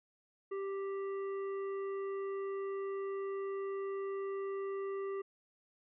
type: tone with hard clipping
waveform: sine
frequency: 392 Hz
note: G4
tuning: in tune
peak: -38 dBFS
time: 0.51-5.22 s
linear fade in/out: 10 ms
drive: 9 dB
effects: resampled to 8000 Hz